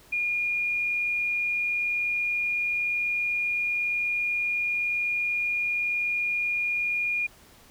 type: tone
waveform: sine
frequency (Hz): 2427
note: D#7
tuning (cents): -44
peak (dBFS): -24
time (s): 0.12-7.27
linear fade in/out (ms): 10
effects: pink hiss -54 dBFS RMS until 7.7 s